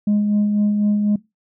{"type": "tone with tremolo", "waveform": "sine", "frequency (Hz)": 207.7, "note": "G#3", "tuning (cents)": 0, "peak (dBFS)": -11, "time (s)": [0.07, 1.16], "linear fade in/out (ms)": 5, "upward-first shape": "sine", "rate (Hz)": 4, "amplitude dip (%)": 40, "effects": ["noise-tail reverb RT60 0.2 s tail -21 dB re dry", "tanh soft clip ceiling -12 dBFS"]}